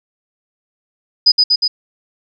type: tone with echo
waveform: sine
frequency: 4978 Hz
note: D#8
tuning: in tune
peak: -5 dBFS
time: 1.26-1.32 s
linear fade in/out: 10 ms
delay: 120 ms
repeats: 3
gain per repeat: -2 dB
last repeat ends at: 1.68 s
effects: none